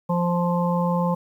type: harmonic tone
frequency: 174.61 Hz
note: F3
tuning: in tune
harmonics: 1 / 3 / 5 / 6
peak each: -21 / -26 / -28 / -29 dBFS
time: 0.09-1.15 s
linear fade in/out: 10 ms
effects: 9-bit